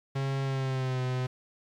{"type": "tone with pitch glide", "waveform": "45% pulse", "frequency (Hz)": [135.9, 127.53], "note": ["C#3", "C3"], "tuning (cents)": [-34, -44], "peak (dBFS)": -28, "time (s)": [0.15, 1.27], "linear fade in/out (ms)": 10, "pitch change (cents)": -110, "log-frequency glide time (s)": [0.43, 1.02], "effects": ["low-pass 5000 Hz 12 dB/octave", "10-bit"]}